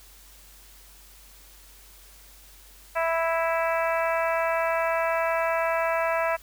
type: harmonic tone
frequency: 329.6 Hz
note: E4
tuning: in tune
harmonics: 2 / 3 / 4 / 5 / 6 / 7 / 8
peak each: -25 / -29 / -31 / -33 / -35 / -36 / -37 dBFS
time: 2.95-6.37 s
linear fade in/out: 20 ms
effects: added 48 Hz sine -52 dBFS peak until 6.42 s + white hiss -52 dBFS RMS until 6.42 s